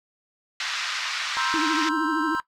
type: band-pass noise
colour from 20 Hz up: pink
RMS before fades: -29 dBFS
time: 0.6-1.89 s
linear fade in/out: 2 ms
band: 1200 to 5500 Hz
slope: 24 dB/octave
type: chord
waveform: triangle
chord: C dominant seventh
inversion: third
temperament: equal with one note detuned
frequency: 951.9 / 1046.5 / 1318.5 / 1568 Hz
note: Bb5 / C6 / E6 / G6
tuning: +36 / 0 / 0 / 0 cents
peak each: -28 dBFS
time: 1.37-2.4 s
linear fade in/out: 0 ms
type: tone with vibrato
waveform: sine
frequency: 311.1 Hz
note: D#4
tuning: in tune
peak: -24 dBFS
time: 1.54-2.35 s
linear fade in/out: 0 ms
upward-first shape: triangle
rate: 13 Hz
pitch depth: 120 cents each way
effects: noise-tail reverb RT60 0.1 s tail -17 dB re dry